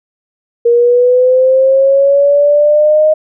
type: linear sweep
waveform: sine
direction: up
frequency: 469.5 to 622.3 Hz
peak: -5 dBFS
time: 0.65-3.14 s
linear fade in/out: 10 ms
effects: none